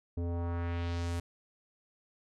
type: tone with low-pass filter sweep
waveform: square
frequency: 85.7 Hz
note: F2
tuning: 32 cents flat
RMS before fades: -34 dBFS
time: 0.17-1.2 s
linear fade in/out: 5 ms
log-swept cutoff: 400 to 11000 Hz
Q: 1.3
effects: none